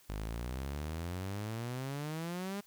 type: exponential sweep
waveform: sawtooth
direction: up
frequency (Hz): 49.6 to 205.3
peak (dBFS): -33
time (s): 0.09-2.61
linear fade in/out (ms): 10
effects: white hiss -63 dBFS RMS until 2.66 s